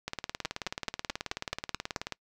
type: two click trains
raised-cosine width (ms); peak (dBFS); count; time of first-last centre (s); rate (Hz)
0.2; -14 / -16; 8 / 39; 0.45-1.962 / 0.08-2.123; 4.63 / 18.6
effects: noise-tail reverb RT60 0.1 s tail -25 dB re dry